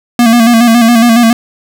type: tone with vibrato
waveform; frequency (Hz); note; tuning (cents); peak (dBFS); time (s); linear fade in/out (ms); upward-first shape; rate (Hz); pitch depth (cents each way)
square; 233.1; A#3; 0; -4; 0.19-1.33; 2; square; 7.2; 50
effects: none